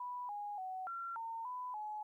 sine tone with pitch steps, 986 / 824 / 749 / 1367 / 910 / 998 / 848 Hz, B5 / G#5 / F#5 / F6 / A#5 / B5 / G#5, -3 / -14 / +21 / -37 / -42 / +18 / +36 cents, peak -40 dBFS, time 0-2.03 s, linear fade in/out 5 ms, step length 290 ms, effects 13-bit

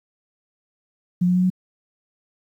sine tone with pitch steps, 178.1 / 180.07 / 182.05 / 184.06 Hz, F3 / F#3 / F#3 / F#3, +34 / -47 / -28 / -9 cents, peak -15 dBFS, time 1.21-1.502 s, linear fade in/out 10 ms, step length 73 ms, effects 9-bit

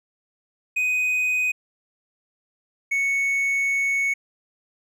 triangle tone pair in turn, 2500 / 2215 Hz, D#7 / C#7, +8 / -2 cents, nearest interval major second, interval 210 cents, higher first, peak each -18 dBFS, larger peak neither, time 0.76-1.52 / 2.91-4.14 s, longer second, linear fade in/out 10 ms, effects none

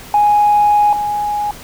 sine tone pair in turn, 830.6 / 830.6 Hz, G#5 / G#5, 0 / 0 cents, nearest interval unison, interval 0 cents, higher neither, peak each -7 / -15 dBFS, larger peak first, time 0.14-0.93 / 0.93-1.51 s, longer first, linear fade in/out 2 ms, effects tanh soft clip ceiling -4 dBFS + pink hiss -35 dBFS RMS until 1.63 s

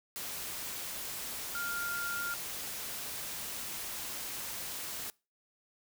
sine tone in noise, 1400 Hz, F6, 4 cents sharp, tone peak -35 dBFS, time 1.55-2.34 s, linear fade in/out 0 ms, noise white, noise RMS -40 dBFS, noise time 0.16-5.1 s, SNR +2 dB, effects noise-tail reverb RT60 0.3 s tail -24 dB re dry

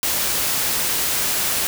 white noise, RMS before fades -21 dBFS, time 0.03-1.67 s, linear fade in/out 0 ms, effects none

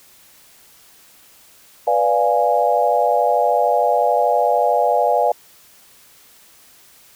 sine chord, B diminished seventh, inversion none, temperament equal, 493.9 / 587.3 / 698.5 / 830.6 Hz, B4 / D5 / F5 / Ab5, 0 / 0 / 0 / 0 cents, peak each -20 / -19 / -18 / -19 dBFS, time 1.87-5.32 s, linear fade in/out 5 ms, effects white hiss -49 dBFS RMS until 7.15 s

